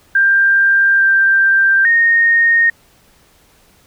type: tone with pitch steps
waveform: sine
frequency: 1588 / 1577 / 1851 Hz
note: G6 / G6 / A#6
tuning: +22 / +10 / -13 cents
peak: -8 dBFS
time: 0.15-2.7 s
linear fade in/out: 5 ms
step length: 850 ms
effects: pink hiss -51 dBFS RMS until 3.86 s